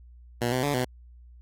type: tone with pitch steps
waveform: 10% pulse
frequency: 119.8 / 127.5 / 144.1 / 125.9 Hz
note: A#2 / C3 / D3 / B2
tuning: +48 / -44 / -33 / +34 cents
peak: -16 dBFS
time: 0.41-0.85 s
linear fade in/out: 10 ms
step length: 110 ms
effects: added 60 Hz sine -47 dBFS peak until 1.41 s + AAC 48 kbps